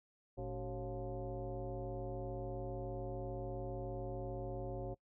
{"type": "tone with frequency modulation", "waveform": "sine", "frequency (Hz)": 214, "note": "A3", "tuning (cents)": -48, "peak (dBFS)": -39, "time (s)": [0.37, 4.95], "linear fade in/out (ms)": 20, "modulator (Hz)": 165, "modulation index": 2.7, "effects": ["noise-tail reverb RT60 0.1 s tail -23 dB re dry"]}